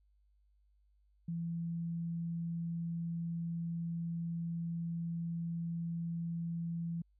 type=tone; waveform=sine; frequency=168 Hz; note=E3; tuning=33 cents sharp; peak=-35 dBFS; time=1.28-7.02 s; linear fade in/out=5 ms; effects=added 50 Hz sine -67 dBFS peak until 7.19 s